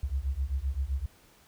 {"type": "beating tone pair", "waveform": "sine", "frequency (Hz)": [64, 71.7], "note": ["C2", "D2"], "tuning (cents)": [-38, -41], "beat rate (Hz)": 7.7, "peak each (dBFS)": -31, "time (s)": [0.03, 1.06], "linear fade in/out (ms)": 5, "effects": ["pink hiss -60 dBFS RMS until 1.47 s"]}